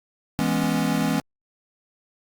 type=chord; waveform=square; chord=C# minor seventh; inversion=first; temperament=equal; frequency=164.81 / 207.7 / 246.9 / 277.2 Hz; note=E3 / G#3 / B3 / C#4; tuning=0 / 0 / 0 / 0 cents; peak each=-27 dBFS; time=0.39-1.2 s; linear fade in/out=0 ms; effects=Opus 48 kbps